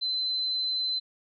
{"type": "tone", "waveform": "sine", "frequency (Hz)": 4056, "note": "B7", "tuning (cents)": 45, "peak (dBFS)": -26, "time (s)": [0.01, 1], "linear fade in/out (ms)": 20, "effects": []}